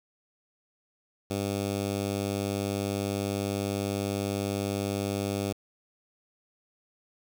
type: tone with notch filter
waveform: 10% pulse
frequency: 100 Hz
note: G2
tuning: 35 cents sharp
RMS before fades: -30 dBFS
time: 1.3-5.53 s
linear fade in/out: 10 ms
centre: 1600 Hz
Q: 1.3
effects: 8-bit